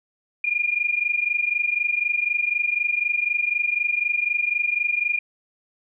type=tone pair together; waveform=sine; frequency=2408 / 2432 Hz; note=D7 / D#7; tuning=+43 / -40 cents; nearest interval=unison; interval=17 cents; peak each=-23 / -23 dBFS; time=0.44-5.19 s; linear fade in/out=5 ms; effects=none